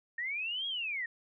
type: linear two-way sweep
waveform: sine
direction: up then down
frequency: 1822 to 3322 to 1822 Hz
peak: -33 dBFS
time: 0.18-1.06 s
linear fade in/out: 5 ms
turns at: 0.67 s
effects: none